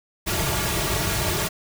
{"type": "noise with comb filter", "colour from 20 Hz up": "pink", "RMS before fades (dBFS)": -24, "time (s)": [0.26, 1.49], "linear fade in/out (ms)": 20, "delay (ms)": 3.9, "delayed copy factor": -1, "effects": []}